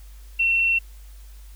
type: tone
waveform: sine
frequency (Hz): 2712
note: E7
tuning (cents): +49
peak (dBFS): -17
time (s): 0.39-0.79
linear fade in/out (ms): 10
effects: added 50 Hz sine -40 dBFS peak until 1.55 s + white hiss -55 dBFS RMS until 1.55 s